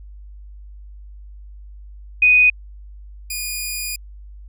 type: tone pair in turn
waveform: sine / 10% pulse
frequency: 2489 / 2450 Hz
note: D#7 / D#7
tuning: 0 / -27 cents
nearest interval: unison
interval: 27 cents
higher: first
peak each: -9 / -15 dBFS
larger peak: first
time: 2.22-2.5 / 3.3-3.96 s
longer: second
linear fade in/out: 5 ms
effects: added 50 Hz sine -36 dBFS peak until 4.48 s